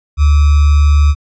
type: tone with sample-and-hold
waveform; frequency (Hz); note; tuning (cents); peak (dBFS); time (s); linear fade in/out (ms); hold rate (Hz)
sine; 73.42; D2; 0; -5; 0.17-1.15; 50; 1225
effects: resampled to 16000 Hz